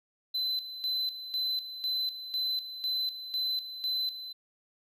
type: tone with tremolo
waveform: triangle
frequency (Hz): 4037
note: B7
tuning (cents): +37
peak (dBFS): -27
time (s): 0.34-4.33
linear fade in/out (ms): 10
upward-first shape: square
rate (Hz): 2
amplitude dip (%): 70
effects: none